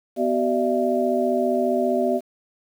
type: tone cluster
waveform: sine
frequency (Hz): 248.7 / 381.7 / 596 / 671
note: B3 / G4 / D5 / E5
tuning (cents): +12 / -46 / +25 / +31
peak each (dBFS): -24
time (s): 0.16-2.21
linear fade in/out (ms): 50
effects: 8-bit